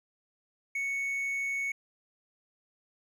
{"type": "tone", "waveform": "triangle", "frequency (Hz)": 2217, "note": "C#7", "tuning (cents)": 0, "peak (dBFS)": -28, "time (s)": [0.75, 1.72], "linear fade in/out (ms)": 5, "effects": []}